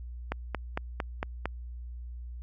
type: click train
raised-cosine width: 0.5 ms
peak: -15 dBFS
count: 6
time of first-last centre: 0.32-1.456 s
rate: 4.4 Hz
effects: added 60 Hz sine -38 dBFS peak until 2.42 s